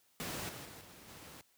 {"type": "noise with level steps", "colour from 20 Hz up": "pink", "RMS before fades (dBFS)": [-40, -47, -51, -55, -52], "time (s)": [0.2, 1.41], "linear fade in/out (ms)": 0, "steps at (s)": [0.49, 0.65, 0.81, 1.08], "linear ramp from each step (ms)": 2, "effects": ["white hiss -71 dBFS RMS until 1.57 s", "high-pass 80 Hz 12 dB/octave"]}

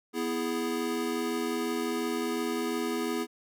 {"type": "chord", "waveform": "square", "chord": "E major", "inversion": "second", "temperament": "equal", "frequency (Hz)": [246.9, 329.6, 415.3], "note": ["B3", "E4", "G#4"], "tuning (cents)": [0, 0, 0], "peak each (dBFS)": -34, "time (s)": [0.13, 3.27], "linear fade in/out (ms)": 50, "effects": []}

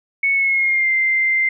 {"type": "tone with pitch glide", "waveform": "sine", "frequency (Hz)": [2211, 2087], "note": ["C#7", "C7"], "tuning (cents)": [-5, -5], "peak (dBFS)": -14, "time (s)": [0.23, 1.49], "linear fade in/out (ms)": 5, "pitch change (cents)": -100, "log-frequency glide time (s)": [0.33, 0.93], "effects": []}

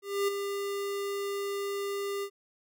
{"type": "tone with ADSR envelope", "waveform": "square", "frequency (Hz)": 400.2, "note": "G4", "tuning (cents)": 36, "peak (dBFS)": -25, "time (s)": [0.02, 2.3], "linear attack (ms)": 260, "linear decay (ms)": 11, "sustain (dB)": -7, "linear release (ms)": 69, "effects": []}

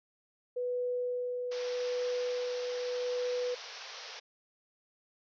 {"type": "tone with tremolo", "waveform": "sine", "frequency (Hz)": 493.9, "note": "B4", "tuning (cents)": 0, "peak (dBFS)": -30, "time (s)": [0.56, 3.55], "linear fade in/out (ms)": 10, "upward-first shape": "sine", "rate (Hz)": 0.82, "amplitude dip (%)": 30}
{"type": "band-pass noise", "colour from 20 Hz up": "white", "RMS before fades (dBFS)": -46, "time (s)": [1.51, 4.2], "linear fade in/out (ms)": 10, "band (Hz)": [420, 5900], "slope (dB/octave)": 96}
{"effects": []}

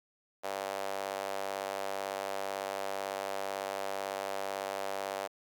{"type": "tone with high-pass filter", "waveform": "sawtooth", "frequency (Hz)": 98, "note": "G2", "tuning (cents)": 0, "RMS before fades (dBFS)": -37, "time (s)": [0.43, 5.28], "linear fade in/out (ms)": 20, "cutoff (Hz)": 620, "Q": 2.6, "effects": []}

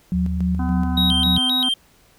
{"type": "tone with tremolo", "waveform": "sine", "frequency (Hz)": 181, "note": "F#3", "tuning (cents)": -38, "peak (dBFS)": -18, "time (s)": [0.12, 1.38], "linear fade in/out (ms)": 0, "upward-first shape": "square", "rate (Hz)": 3.5, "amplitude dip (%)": 50}
{"type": "tone", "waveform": "sine", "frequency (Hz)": 77.3, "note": "D#2", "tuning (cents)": -11, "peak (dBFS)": -22, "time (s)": [0.13, 1.39], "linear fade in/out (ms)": 20}
{"type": "harmonic tone", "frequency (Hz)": 253.2, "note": "B3", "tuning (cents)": 43, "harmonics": [1, 3, 4, 5, 6], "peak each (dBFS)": [-24, -32, -36, -40, -40], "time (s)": [0.59, 1.69], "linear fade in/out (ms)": 5}
{"type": "tone with vibrato", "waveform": "triangle", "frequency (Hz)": 3465, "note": "A7", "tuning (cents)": -27, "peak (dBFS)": -16, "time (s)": [0.97, 1.74], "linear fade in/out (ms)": 5, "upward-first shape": "square", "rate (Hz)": 3.8, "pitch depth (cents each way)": 160}
{"effects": ["pink hiss -55 dBFS RMS until 2.18 s"]}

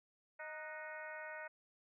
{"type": "harmonic tone with a mistuned harmonic", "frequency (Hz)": 310.6, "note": "D#4", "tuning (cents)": -3, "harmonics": [2, 3, 4, 5, 6, 7, 8], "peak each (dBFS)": [-50, -53, -59, -50, -51, -56, -61], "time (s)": [0.39, 1.48], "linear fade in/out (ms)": 10, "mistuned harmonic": 5, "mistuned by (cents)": -79, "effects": []}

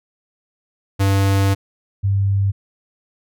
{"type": "tone pair in turn", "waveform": ["square", "sine"], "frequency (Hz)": [98, 98.8], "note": ["G2", "G2"], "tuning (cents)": [0, 14], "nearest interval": "unison", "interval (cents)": 14, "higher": "second", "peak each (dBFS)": -14, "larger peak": "neither", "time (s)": [[0.99, 1.55], [2.03, 2.52]], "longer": "first", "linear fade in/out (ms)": 20, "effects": []}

